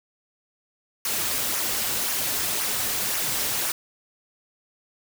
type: noise with flanger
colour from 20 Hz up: white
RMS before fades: -26 dBFS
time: 1.05-3.72 s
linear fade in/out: 2 ms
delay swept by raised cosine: 0.24 to 6.14 ms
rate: 1.9 Hz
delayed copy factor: -0.5
effects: none